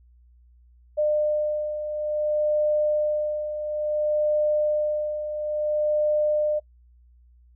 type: beating tone pair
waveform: sine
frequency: 602 / 602.58 Hz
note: D5 / D5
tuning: +43 / +44 cents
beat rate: 0.58 Hz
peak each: -29 / -22 dBFS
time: 0.97-6.6 s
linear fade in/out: 20 ms
effects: noise-tail reverb RT60 0.1 s tail -22 dB re dry + added 60 Hz sine -52 dBFS peak until 7.55 s